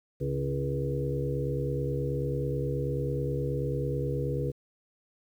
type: harmonic tone with a mistuned harmonic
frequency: 69.3 Hz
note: C#2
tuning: in tune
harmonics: 1 / 2 / 4 / 5 / 6 / 7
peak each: -38 / -30 / -39 / -40 / -36 / -34 dBFS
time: 0.2-4.52 s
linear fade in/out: 20 ms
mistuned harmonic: 5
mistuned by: -40 cents
effects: 10-bit